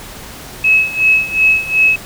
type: tone with tremolo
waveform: sine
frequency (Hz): 2576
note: E7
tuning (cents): -41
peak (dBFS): -6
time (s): 0.64-1.96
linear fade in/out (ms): 5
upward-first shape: sine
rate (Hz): 2.7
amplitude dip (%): 85
effects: pink hiss -32 dBFS RMS until 2.05 s